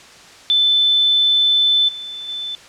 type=tone with level steps; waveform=sine; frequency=3520 Hz; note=A7; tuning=in tune; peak=-11 / -27 / -23 dBFS; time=0.5-2.55 s; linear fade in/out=0 ms; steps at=1.88 / 2.28 s; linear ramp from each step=10 ms; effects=white hiss -42 dBFS RMS until 2.68 s + low-pass 6000 Hz 12 dB/octave